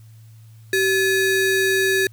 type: ring-modulated tone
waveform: square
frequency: 1050 Hz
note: C6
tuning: 6 cents sharp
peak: -14 dBFS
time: 0.73-2.07 s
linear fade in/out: 2 ms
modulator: 667 Hz
effects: added 111 Hz sine -42 dBFS peak until 2.12 s + white hiss -59 dBFS RMS until 2.12 s